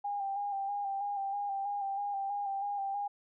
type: tone with vibrato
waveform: sine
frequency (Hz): 800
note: G5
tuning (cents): +35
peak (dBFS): -32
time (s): 0.04-3.08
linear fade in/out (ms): 10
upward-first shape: square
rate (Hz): 3.1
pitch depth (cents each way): 29
effects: none